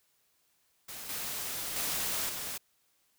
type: noise with level steps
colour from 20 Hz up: white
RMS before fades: -43 / -37 / -33 / -38 dBFS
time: 0.88-2.58 s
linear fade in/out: 10 ms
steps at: 1.09 / 1.76 / 2.29 s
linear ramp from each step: 2 ms
effects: white hiss -72 dBFS RMS until 3.18 s